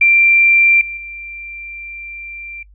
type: tone with level steps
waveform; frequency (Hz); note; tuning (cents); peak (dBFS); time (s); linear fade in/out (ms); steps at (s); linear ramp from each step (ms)
sine; 2362; D7; +9; -7 / -23 / -27; 0.01-2.63; 5; 0.81 / 0.97; 2
effects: noise-tail reverb RT60 0.1 s tail -26 dB re dry + added 50 Hz sine -42 dBFS peak until 2.74 s